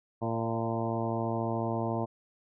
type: harmonic tone with a mistuned harmonic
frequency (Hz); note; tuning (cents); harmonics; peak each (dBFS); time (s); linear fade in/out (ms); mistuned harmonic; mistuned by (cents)
114.1; A#2; -37; 1 / 2 / 3 / 4 / 5 / 6 / 7 / 8 / 9; -34 / -35 / -36 / -39 / -38 / -37 / -42 / -39 / -43; 0.21-2.06; 20; 5; +30
effects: none